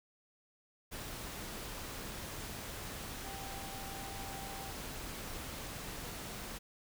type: tone in noise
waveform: sine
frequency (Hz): 784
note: G5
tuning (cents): 0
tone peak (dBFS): -48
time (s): 3.24-4.72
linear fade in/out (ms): 20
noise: pink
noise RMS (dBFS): -44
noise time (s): 0.91-6.59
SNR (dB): -7
effects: none